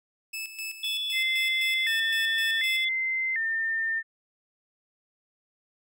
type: tone with tremolo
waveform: sawtooth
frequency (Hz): 2614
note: E7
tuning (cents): -15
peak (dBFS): -29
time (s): 0.33-2.85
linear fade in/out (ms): 10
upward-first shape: square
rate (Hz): 3.9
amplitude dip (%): 65
type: tone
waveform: sine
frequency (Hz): 3442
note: A7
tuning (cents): -39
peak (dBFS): -28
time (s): 0.83-2.89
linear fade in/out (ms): 5
type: tone with vibrato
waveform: sine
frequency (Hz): 1935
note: B6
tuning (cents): -36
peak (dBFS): -25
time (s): 1.12-4.03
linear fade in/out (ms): 50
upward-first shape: square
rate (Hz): 0.67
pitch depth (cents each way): 120
effects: none